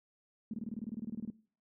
sine tone bursts, 220 Hz, A3, in tune, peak -35 dBFS, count 16, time 0.51-1.302 s, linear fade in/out 2 ms, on 27 ms, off 24 ms, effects noise-tail reverb RT60 0.4 s tail -18 dB re dry

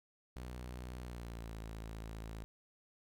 sawtooth tone with pitch glide, 61.7 to 54.97 Hz, B1 to A1, -1 to -1 cents, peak -40 dBFS, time 0.36-2.44 s, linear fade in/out 0 ms, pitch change -200 cents, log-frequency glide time 1-1.56 s, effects 13-bit

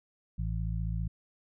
harmonic tone, 55 Hz, A1, in tune, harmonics 1 / 2 / 3, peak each -32 / -35 / -37 dBFS, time 0.38-1.08 s, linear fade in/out 10 ms, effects none

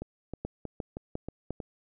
two click trains, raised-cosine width 2 ms, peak -20 / -23 dBFS, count 4 / 6, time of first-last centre 0.45-1.506 / 0.02-1.602 s, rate 2.84 / 3.16 Hz, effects none

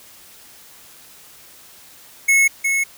square tone with echo, 2189 Hz, C#7, 22 cents flat, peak -12 dBFS, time 2.28-2.48 s, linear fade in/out 10 ms, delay 360 ms, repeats 1, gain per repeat -5 dB, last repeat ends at 2.84 s, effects white hiss -45 dBFS RMS until 2.97 s

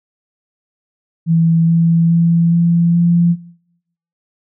sine tone with pitch steps, 165 / 166.63 / 168.27 / 169.93 / 171.61 Hz, E3 / E3 / E3 / F3 / F3, +2 / +19 / +36 / -47 / -30 cents, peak -9 dBFS, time 1.26-3.36 s, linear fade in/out 50 ms, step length 420 ms, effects noise-tail reverb RT60 0.8 s tail -21 dB re dry

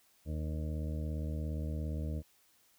harmonic tone, 77.3 Hz, D#2, 11 cents flat, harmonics 1 / 2 / 3 / 4 / 6 / 7 / 8, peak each -35 / -41 / -45 / -47 / -51 / -52 / -53 dBFS, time 0.25-2.23 s, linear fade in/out 50 ms, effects white hiss -68 dBFS RMS until 2.78 s

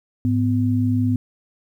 sine tone pair together, 105.6 / 251.2 Hz, G#2 / B3, +29 / +30 cents, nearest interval octave + minor third, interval 1501 cents, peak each -19 dBFS, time 0.25-1.16 s, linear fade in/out 0 ms, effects 9-bit

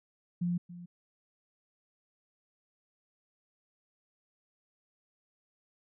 sine tone with echo, 175 Hz, F3, 4 cents sharp, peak -28 dBFS, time 0.41-0.58 s, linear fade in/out 10 ms, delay 280 ms, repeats 1, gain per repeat -15 dB, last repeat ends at 0.86 s, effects none

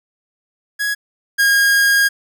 45% pulse tone pair in turn, 1667 / 1628.9 Hz, G#6 / G#6, +6 / -34 cents, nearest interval unison, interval 40 cents, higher first, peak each -17 / -11 dBFS, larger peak second, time 0.79-0.95 / 1.38-2.09 s, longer second, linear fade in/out 20 ms, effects none

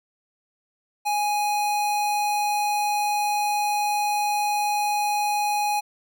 square tone, 830.6 Hz, G#5, in tune, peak -22 dBFS, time 1.05-5.81 s, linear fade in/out 20 ms, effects none

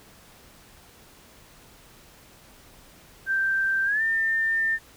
sine tone with pitch glide, 1568 to 1801.2 Hz, G6 to A6, 0 to +40 cents, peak -21 dBFS, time 3.26-4.79 s, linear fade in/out 50 ms, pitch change +240 cents, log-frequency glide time 3.85-4.02 s, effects pink hiss -52 dBFS RMS until 4.96 s

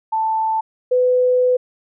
sine tone pair in turn, 883 / 501.3 Hz, A5 / B4, +6 / +26 cents, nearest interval minor seventh, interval 980 cents, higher first, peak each -16 / -12 dBFS, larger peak second, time 0.12-0.61 / 0.91-1.57 s, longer second, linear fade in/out 10 ms, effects none

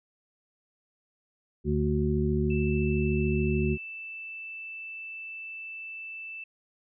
harmonic tone, 73.7 Hz, D2, 7 cents sharp, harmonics 1 / 2 / 3 / 5, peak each -29 / -29 / -29 / -29 dBFS, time 1.64-3.78 s, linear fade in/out 50 ms
sine tone, 2647 Hz, E7, 7 cents sharp, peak -37 dBFS, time 2.5-6.44 s, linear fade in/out 5 ms
effects none

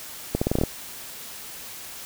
accelerating click train, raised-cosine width 2 ms, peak -8 dBFS, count 8, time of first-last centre 0.35-0.636 s, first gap 65 ms, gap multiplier 0.84, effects white hiss -39 dBFS RMS until 2.05 s

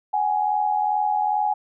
sine tone pair together, 751.6 / 834 Hz, F#5 / G#5, +27 / +7 cents, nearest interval major second, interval 180 cents, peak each -25 / -20 dBFS, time 0.13-1.54 s, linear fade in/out 10 ms, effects none

